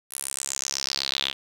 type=tone with band-pass filter sweep; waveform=sawtooth; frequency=68 Hz; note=C#2; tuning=33 cents flat; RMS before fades=-30 dBFS; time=0.1-1.34 s; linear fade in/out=50 ms; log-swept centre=11000 to 3200 Hz; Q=5.2; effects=8-bit